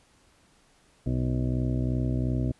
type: harmonic tone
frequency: 62.8 Hz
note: B1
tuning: 30 cents sharp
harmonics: 1 / 2 / 3 / 4 / 5 / 6 / 8 / 9 / 10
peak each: -30 / -27 / -41 / -31 / -36 / -41 / -45 / -47 / -43 dBFS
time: 1.06-2.52 s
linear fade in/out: 5 ms
effects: pink hiss -62 dBFS RMS until 2.59 s + resampled to 24000 Hz